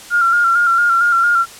sine tone with vibrato, 1391 Hz, F6, 7 cents flat, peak -10 dBFS, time 0.1-1.46 s, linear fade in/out 50 ms, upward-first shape square, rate 4.4 Hz, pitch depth 34 cents each way, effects white hiss -36 dBFS RMS until 1.59 s + low-pass 10000 Hz 12 dB/octave

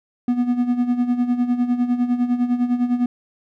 triangle tone with tremolo, 244.4 Hz, B3, 18 cents flat, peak -12 dBFS, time 0.28-3.06 s, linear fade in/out 2 ms, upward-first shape sine, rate 9.9 Hz, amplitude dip 70%, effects none

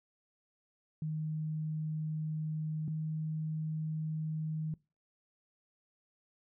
sine tone pair in turn, 155.56 / 156.55 Hz, D#3 / D#3, 0 / +11 cents, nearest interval unison, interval 11 cents, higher second, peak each -33 / -33 dBFS, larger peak neither, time 1.02-2.88 / 2.88-4.74 s, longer neither, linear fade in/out 2 ms, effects noise-tail reverb RT60 0.3 s tail -23 dB re dry

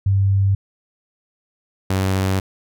sine / sawtooth tone pair in turn, 98 / 95.32 Hz, G2 / G2, 0 / -48 cents, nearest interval unison, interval 48 cents, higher first, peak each -13 dBFS, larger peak neither, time 0.06-0.55 / 1.9-2.4 s, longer second, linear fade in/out 5 ms, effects none

